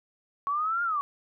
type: linear two-way sweep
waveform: sine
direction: up then down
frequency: 1108.7 to 1424 to 1108.7 Hz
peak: -25 dBFS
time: 0.47-1.01 s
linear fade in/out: 0 ms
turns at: 0.83 s
effects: none